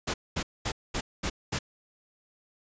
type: noise bursts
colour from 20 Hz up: pink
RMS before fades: -30 dBFS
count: 6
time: 0.07-1.59 s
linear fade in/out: 10 ms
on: 70 ms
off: 220 ms
effects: resampled to 16000 Hz